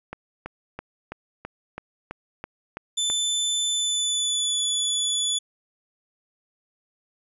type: click train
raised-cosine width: 0.5 ms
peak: -18 dBFS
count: 10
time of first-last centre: 0.13-3.1 s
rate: 3.03 Hz
type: tone with pitch glide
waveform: 25% pulse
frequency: 3520 to 3444 Hz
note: A7 to A7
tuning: 0 to -38 cents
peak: -18 dBFS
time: 2.97-5.39 s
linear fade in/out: 10 ms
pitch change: -38 cents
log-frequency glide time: 3.7-4.62 s
effects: resampled to 32000 Hz